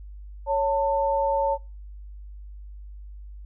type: tone pair together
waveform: sine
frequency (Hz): 555.7 / 895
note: C#5 / A5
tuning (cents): +4 / +29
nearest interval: minor sixth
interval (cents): 825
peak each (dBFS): -23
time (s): 0.46-1.58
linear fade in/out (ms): 50
effects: noise-tail reverb RT60 0.3 s tail -22 dB re dry + added 50 Hz sine -38 dBFS peak until 3.45 s